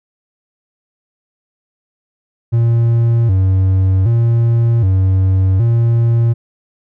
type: tone with vibrato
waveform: triangle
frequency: 105 Hz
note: G#2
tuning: 19 cents sharp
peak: -7 dBFS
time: 2.52-6.34 s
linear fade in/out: 20 ms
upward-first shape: square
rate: 0.65 Hz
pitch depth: 180 cents each way
effects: none